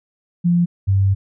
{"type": "tone pair in turn", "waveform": "sine", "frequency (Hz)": [173.7, 97.49], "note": ["F3", "G2"], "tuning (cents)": [-9, -9], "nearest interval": "minor seventh", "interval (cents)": 1000, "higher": "first", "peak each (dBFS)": -12, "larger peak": "neither", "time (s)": [[0.44, 0.66], [0.87, 1.15]], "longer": "second", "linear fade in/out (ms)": 20, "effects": []}